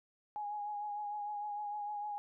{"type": "tone with vibrato", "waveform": "sine", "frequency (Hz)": 830, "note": "G#5", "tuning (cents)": -1, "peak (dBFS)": -37, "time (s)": [0.36, 2.18], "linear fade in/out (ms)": 0, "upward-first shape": "triangle", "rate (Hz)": 6.6, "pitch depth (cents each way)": 32, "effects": []}